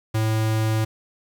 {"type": "tone", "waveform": "square", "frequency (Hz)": 110, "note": "A2", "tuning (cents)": 0, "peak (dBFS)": -20, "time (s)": [0.14, 0.85], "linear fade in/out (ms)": 10, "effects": ["8-bit"]}